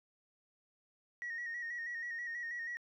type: tone with vibrato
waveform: sine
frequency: 1887 Hz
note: A#6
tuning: 21 cents sharp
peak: -37 dBFS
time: 1.22-2.77 s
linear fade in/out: 0 ms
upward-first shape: square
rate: 6.2 Hz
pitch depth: 36 cents each way
effects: tanh soft clip ceiling -35 dBFS + 13-bit